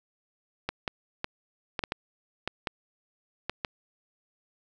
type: clicks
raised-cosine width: 0.3 ms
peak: -13 dBFS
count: 10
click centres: 0.69 / 0.878 / 1.244 / 1.792 / 1.838 / 1.921 / 2.476 / 2.672 / 3.496 / 3.648 s
effects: none